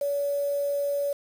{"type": "tone with quantisation", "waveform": "sine", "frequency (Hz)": 569, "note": "C#5", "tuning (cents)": 45, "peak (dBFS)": -24, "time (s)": [0.01, 1.13], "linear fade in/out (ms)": 5, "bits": 7, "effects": []}